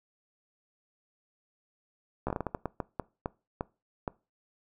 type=slowing click train; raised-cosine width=1 ms; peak=-17 dBFS; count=14; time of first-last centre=2.27-4.078 s; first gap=14 ms; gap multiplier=1.34; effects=noise-tail reverb RT60 0.3 s tail -22 dB re dry